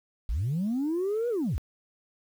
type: linear two-way sweep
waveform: sine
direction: up then down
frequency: 43.09 to 491.4 to 43.09 Hz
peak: -24 dBFS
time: 0.29-1.58 s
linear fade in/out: 0 ms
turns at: 1.29 s
effects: tanh soft clip ceiling -23 dBFS + 9-bit